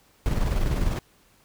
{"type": "noise with tremolo", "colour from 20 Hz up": "brown", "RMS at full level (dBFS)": -22, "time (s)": [0.26, 0.99], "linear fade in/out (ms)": 0, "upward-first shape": "square", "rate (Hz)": 20, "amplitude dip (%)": 40, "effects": ["pink hiss -60 dBFS RMS until 1.44 s"]}